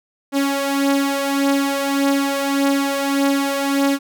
sawtooth beating tone pair, 277.2 / 278.9 Hz, C#4 / C#4, 0 / +11 cents, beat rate 1.7 Hz, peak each -14 / -18 dBFS, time 0.32-3.99 s, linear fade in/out 50 ms, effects none

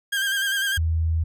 30% pulse tone with vibrato, 1595 Hz, G6, 30 cents sharp, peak -19 dBFS, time 0.12-0.78 s, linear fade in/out 10 ms, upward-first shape square, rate 10 Hz, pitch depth 34 cents each way
sine tone, 81.2 Hz, E2, 26 cents flat, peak -19 dBFS, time 0.77-1.24 s, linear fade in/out 10 ms
effects none

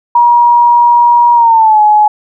sine tone with pitch glide, 954 to 845 Hz, A#5 to G#5, +40 to +30 cents, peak -3 dBFS, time 0.15-2.08 s, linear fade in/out 5 ms, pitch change -210 cents, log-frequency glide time 1.34-1.81 s, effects none

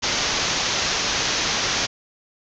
white low-pass noise, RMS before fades -23 dBFS, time 0.02-1.87 s, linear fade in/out 20 ms, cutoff 6600 Hz, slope 96 dB/octave, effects none

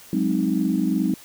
sine chord, Ab dominant seventh, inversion third, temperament equal, 185 / 207.7 / 261.6 / 311.1 Hz, Gb3 / Ab3 / C4 / Eb4, 0 / 0 / 0 / 0 cents, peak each -24 dBFS, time 0.13-1.14 s, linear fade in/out 2 ms, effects tanh soft clip ceiling -8 dBFS + white hiss -46 dBFS RMS until 1.24 s

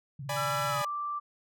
sine tone with vibrato, 136.9 Hz, C#3, 21 cents flat, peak -37 dBFS, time 0.19-0.82 s, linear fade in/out 5 ms, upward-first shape triangle, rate 18 Hz, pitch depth 190 cents each way
sawtooth chord, G# diminished, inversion second, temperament equal, 587.3 / 830.6 / 987.8 Hz, D5 / G#5 / B5, 0 / 0 / 0 cents, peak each -30 / -32 / -33 dBFS, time 0.29-0.85 s, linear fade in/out 5 ms
sine tone with pitch glide, 1348 to 1173.5 Hz, E6 to D6, +38 to -2 cents, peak -31 dBFS, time 0.36-1.2 s, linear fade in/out 20 ms, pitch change -240 cents, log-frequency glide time 0.68-0.86 s
effects none

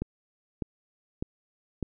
click train, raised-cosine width 3 ms, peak -17 dBFS, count 4, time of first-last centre 0.02-1.827 s, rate 1.66 Hz, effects none

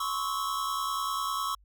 square tone cluster, 1039 / 1109 / 1300 Hz, C6 / C#6 / E6, -12 / 0 / -24 cents, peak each -38 / -32 / -35 dBFS, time 0-1.55 s, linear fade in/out 5 ms, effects added 50 Hz sine -57 dBFS peak until 1.64 s

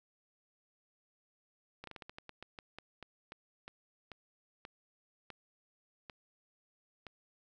slowing click train, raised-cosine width 0.3 ms, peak -30 dBFS, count 19, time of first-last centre 1.84-7.067 s, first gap 33 ms, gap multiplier 1.22, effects none

